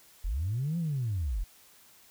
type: linear two-way sweep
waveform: sine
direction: up then down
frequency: 36.02 to 174.61 to 36.02 Hz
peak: -27 dBFS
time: 0.24-1.44 s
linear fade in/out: 10 ms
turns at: 0.78 s
effects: tanh soft clip ceiling -24 dBFS + white hiss -58 dBFS RMS until 2.1 s